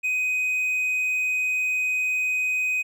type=tone; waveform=triangle; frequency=2507 Hz; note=D#7; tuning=12 cents sharp; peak=-20 dBFS; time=0.03-2.83 s; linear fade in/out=20 ms; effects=none